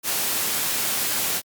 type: noise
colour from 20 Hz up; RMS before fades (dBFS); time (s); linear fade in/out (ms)
white; -24; 0.03-1.42; 50
effects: high-pass 100 Hz 12 dB/octave + Opus 48 kbps